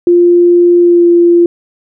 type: tone with pitch glide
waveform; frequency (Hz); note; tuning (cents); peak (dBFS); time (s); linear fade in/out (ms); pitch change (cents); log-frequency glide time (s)
sine; 349.2 to 344.8; F4 to F4; 0 to -22; -3; 0.07-1.46; 2; -22; 0.79-1.07
effects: none